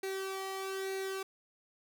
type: tone with flanger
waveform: sawtooth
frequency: 384.7 Hz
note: G4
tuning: 33 cents flat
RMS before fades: -38 dBFS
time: 0.03-1.23 s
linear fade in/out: 5 ms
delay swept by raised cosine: 0.47 to 0.99 ms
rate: 1.1 Hz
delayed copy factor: +0.6
effects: none